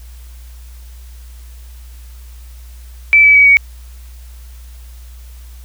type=tone with pitch steps; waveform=sine; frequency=2318 / 2294 / 2270 / 2247 Hz; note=D7 / D7 / C#7 / C#7; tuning=-23 / -41 / +41 / +23 cents; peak=-4 dBFS; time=3.13-3.57 s; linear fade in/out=0 ms; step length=110 ms; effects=added 60 Hz sine -32 dBFS peak until 5.64 s + white hiss -47 dBFS RMS until 5.64 s